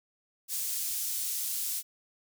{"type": "high-pass noise", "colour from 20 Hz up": "pink", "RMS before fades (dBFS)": -33, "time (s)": [0.48, 1.83], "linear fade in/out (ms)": 50, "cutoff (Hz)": 7400, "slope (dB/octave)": 12, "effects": []}